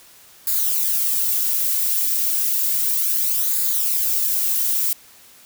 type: noise with flanger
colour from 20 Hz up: violet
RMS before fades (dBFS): -20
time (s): 0.47-4.93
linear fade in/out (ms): 2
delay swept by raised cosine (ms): 0.34 to 3.14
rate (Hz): 0.32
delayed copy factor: -0.6
effects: white hiss -48 dBFS RMS until 5.45 s